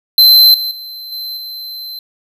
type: tone with level steps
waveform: square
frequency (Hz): 4086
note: C8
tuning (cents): -42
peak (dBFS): -4 / -17 / -27 / -22 / -25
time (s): 0.18-1.99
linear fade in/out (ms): 2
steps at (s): 0.54 / 0.71 / 1.12 / 1.37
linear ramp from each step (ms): 2
effects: none